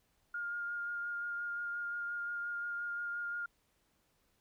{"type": "tone with vibrato", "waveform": "sine", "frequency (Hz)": 1413, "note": "F6", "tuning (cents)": 20, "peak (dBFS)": -36, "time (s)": [0.34, 3.46], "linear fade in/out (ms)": 5, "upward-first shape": "sine", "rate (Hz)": 5.7, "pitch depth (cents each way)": 13, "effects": ["pink hiss -75 dBFS RMS until 4.4 s"]}